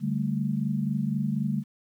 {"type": "chord", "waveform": "sine", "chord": "D suspended fourth", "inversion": "none", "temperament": "equal with one note detuned", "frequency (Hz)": [145.48, 196, 220], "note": ["D3", "G3", "A3"], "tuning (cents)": [-16, 0, 0], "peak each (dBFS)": -29, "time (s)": [0, 1.64], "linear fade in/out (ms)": 50, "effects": ["10-bit"]}